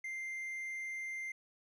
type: tone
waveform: triangle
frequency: 2093 Hz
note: C7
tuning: in tune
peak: -37 dBFS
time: 0.04-1.32 s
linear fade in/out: 5 ms
effects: resampled to 32000 Hz + 13-bit